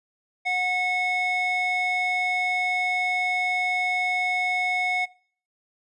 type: tone with band-pass filter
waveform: square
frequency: 731 Hz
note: F#5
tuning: 21 cents flat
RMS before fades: -25 dBFS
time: 0.45-5.06 s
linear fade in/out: 20 ms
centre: 1800 Hz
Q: 3.9
effects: noise-tail reverb RT60 0.5 s tail -20 dB re dry + resampled to 24000 Hz